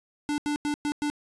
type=tone bursts at uneven times; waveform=square; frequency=294.4 Hz; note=D4; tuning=4 cents sharp; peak=-26 dBFS; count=5; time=0.29-0.38 / 0.46-0.56 / 0.65-0.74 / 0.85-0.92 / 1.02-1.1 s; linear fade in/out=0 ms; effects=resampled to 24000 Hz + 9-bit